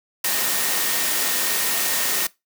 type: tone in noise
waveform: sine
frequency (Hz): 1846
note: A#6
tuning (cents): -17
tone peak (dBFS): -33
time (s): 0.24-2.27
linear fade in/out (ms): 5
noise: white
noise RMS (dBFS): -22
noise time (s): 0.24-2.27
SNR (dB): -14
effects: noise-tail reverb RT60 0.2 s tail -21 dB re dry + high-pass 200 Hz 12 dB/octave